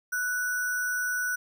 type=tone with sample-and-hold; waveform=sine; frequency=1480 Hz; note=F#6; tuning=in tune; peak=-26 dBFS; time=0.12-1.36 s; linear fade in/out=10 ms; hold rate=7350 Hz; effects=none